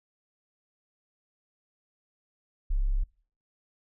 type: tone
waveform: sine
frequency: 33.98 Hz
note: C#1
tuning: 34 cents flat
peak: -23 dBFS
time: 2.7-3.04 s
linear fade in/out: 10 ms
effects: noise-tail reverb RT60 0.5 s tail -24 dB re dry